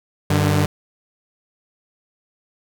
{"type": "tone pair together", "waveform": "sawtooth", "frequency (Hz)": [96.46, 149], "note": ["G2", "D3"], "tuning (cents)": [-27, 25], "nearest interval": "minor sixth", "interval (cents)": 752, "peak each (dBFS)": -14, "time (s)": [0.3, 0.66], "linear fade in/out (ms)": 5, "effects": []}